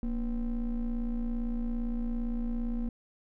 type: ring-modulated tone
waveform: triangle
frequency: 131.8 Hz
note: C3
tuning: 13 cents sharp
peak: -24 dBFS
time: 0.03-2.89 s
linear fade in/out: 2 ms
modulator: 103 Hz
effects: none